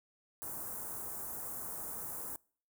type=band-stop noise; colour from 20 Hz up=white; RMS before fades=-42 dBFS; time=0.42-2.36 s; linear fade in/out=0 ms; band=1300 to 8400 Hz; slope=24 dB/octave; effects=noise-tail reverb RT60 0.5 s tail -26 dB re dry